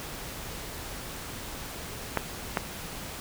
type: clicks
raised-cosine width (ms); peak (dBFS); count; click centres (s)
0.5; -9; 2; 2.173 / 2.572
effects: pink hiss -39 dBFS RMS until 3.2 s